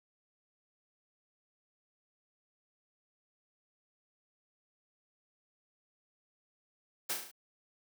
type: noise with echo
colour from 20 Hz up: white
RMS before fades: -34 dBFS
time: 7.09-7.14 s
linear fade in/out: 10 ms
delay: 35 ms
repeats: 5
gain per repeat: -4 dB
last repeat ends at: 7.315 s
effects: high-pass 150 Hz 12 dB/octave